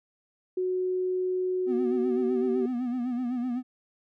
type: tone with pitch glide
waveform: sine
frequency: 368.2 to 381.4 Hz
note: F#4 to G4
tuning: -8 to -47 cents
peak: -25 dBFS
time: 0.57-2.66 s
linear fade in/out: 5 ms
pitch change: +61 cents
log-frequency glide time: 1.75-2.49 s
type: tone with vibrato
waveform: triangle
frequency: 246.9 Hz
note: B3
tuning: in tune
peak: -25 dBFS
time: 1.66-3.63 s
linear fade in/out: 50 ms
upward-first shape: sine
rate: 7.9 Hz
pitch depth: 73 cents each way
effects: none